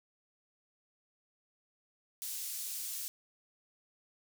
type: high-pass noise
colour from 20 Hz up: pink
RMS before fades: -40 dBFS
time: 2.22-3.08 s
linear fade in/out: 0 ms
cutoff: 6600 Hz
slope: 12 dB/octave
effects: none